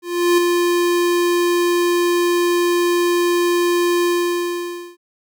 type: tone with ADSR envelope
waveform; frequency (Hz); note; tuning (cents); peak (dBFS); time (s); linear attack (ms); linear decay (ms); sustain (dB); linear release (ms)
square; 349.2; F4; 0; -11; 0.02-4.97; 360; 4; -4; 920
effects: none